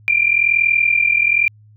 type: tone pair together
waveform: sine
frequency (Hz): 2359 / 2400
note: D7 / D7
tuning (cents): +7 / +37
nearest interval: unison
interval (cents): 30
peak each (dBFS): -15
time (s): 0.08-1.48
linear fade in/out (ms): 0
effects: added 106 Hz sine -44 dBFS peak until 1.76 s